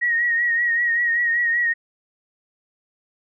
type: tone with vibrato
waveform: sine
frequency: 1888 Hz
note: A#6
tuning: 22 cents sharp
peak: -17 dBFS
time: 0.01-1.74 s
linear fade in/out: 20 ms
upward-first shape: triangle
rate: 5.2 Hz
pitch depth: 52 cents each way
effects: none